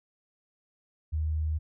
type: tone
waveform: sine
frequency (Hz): 77.78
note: D#2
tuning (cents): 0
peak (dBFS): -26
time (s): 1.12-1.59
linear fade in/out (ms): 20
effects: none